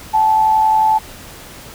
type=tone pair together; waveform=sine; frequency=778 / 869.4 Hz; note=G5 / A5; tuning=-13 / -21 cents; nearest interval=major second; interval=192 cents; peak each=-21 / -10 dBFS; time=0.13-0.99 s; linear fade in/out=20 ms; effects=pink hiss -36 dBFS RMS until 1.74 s